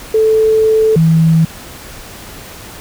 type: tone pair in turn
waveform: sine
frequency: 438.7 / 162.2 Hz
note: A4 / E3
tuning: -5 / -28 cents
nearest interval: octave + perfect fourth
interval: 1723 cents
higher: first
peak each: -7 / -6 dBFS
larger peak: second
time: 0.14-0.96 / 0.96-1.45 s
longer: first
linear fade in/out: 5 ms
effects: pink hiss -32 dBFS RMS until 2.8 s